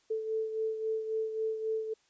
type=beating tone pair; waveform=sine; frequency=440 / 443.7 Hz; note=A4 / A4; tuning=0 / +14 cents; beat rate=3.7 Hz; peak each=-31 / -39 dBFS; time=0.1-1.94 s; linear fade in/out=10 ms; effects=white hiss -69 dBFS RMS until 2.09 s + resampled to 16000 Hz